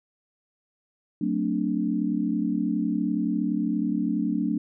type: chord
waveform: sine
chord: D dominant seventh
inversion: first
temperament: equal with one note detuned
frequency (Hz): 185 / 224.4 / 261.6 / 293.7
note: F#3 / A3 / C4 / D4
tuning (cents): 0 / +34 / 0 / 0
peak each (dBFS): -29 / -27 / -32 / -27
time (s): 1.21-4.58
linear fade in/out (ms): 5
effects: none